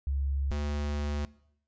sine / square tone pair in turn, 69.1 / 73.21 Hz, C#2 / D2, -5 / -5 cents, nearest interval minor second, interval 100 cents, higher second, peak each -27 / -30 dBFS, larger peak first, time 0.07-0.51 / 0.51-1.25 s, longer second, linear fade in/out 0 ms, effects noise-tail reverb RT60 0.7 s tail -21 dB re dry + resampled to 16000 Hz

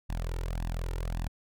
sawtooth tone with flanger, 42.05 Hz, E1, 35 cents sharp, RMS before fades -33 dBFS, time 0.09-1.28 s, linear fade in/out 10 ms, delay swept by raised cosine 1.1 to 2.2 ms, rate 1.8 Hz, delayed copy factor +0.9, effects none

